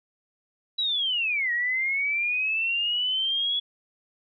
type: linear two-way sweep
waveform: sine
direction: down then up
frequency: 3948 to 1879 to 3389 Hz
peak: -23 dBFS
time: 0.78-3.6 s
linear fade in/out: 10 ms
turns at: 1.52 s
effects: none